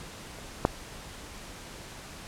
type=clicks; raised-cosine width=1 ms; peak=-29 / -6 dBFS; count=2; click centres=0.387 / 0.651 s; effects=pink hiss -44 dBFS RMS until 2.27 s + low-pass 10000 Hz 12 dB/octave